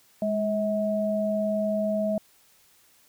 sine tone pair together, 207.7 / 641.7 Hz, G#3 / E5, 0 / -47 cents, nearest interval octave + minor sixth, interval 1953 cents, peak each -27 / -25 dBFS, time 0.22-2.18 s, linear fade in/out 2 ms, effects white hiss -60 dBFS RMS until 3.08 s

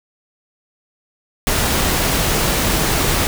pink noise, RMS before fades -17 dBFS, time 1.47-3.27 s, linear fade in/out 0 ms, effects none

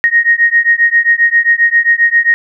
sine beating tone pair, 1864.7 / 1872.2 Hz, A#6 / A#6, 0 / +7 cents, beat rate 7.5 Hz, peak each -10 dBFS, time 0.04-2.34 s, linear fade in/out 0 ms, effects none

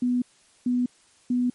sine tone bursts, 246.9 Hz, B3, in tune, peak -20 dBFS, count 3, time 0.02-1.5 s, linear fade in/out 5 ms, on 200 ms, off 440 ms, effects white hiss -59 dBFS RMS until 1.54 s + MP3 48 kbps

